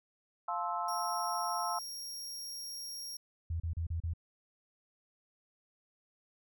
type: chord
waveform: sine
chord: F major seventh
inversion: none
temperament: just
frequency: 698.5 / 873.1 / 1047.7 / 1309.6 Hz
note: F5 / A5 / C6 / E6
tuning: 0 / -14 / +2 / -12 cents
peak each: -38 dBFS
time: 0.48-1.79 s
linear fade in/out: 5 ms
type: tone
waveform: sawtooth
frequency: 5588 Hz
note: F8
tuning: in tune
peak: -38 dBFS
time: 0.88-3.17 s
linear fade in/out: 5 ms
type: tone bursts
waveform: sine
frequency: 83 Hz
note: E2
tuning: 12 cents sharp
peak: -32 dBFS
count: 5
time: 3.5-4.136 s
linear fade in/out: 5 ms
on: 100 ms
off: 34 ms
effects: none